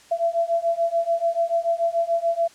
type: beating tone pair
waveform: sine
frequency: 670 / 676.9 Hz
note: E5 / E5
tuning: +28 / +46 cents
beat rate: 6.9 Hz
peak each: -23 / -22 dBFS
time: 0.11-2.48 s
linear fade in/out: 10 ms
effects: white hiss -51 dBFS RMS until 2.54 s + low-pass 8000 Hz 12 dB/octave